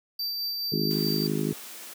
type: tone with tremolo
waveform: square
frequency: 4660 Hz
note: D8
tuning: 14 cents flat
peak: -28 dBFS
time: 0.19-1.27 s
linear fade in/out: 5 ms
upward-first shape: sine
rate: 4.7 Hz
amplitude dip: 25%
type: harmonic tone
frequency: 51.91 Hz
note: G#1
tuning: in tune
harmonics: 3 / 4 / 5 / 6 / 7 / 8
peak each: -30 / -31 / -32 / -33 / -33 / -34 dBFS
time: 0.72-1.53 s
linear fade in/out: 5 ms
type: high-pass noise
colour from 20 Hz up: white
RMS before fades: -42 dBFS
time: 0.9-1.94 s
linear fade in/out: 10 ms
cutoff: 200 Hz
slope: 48 dB/octave
effects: none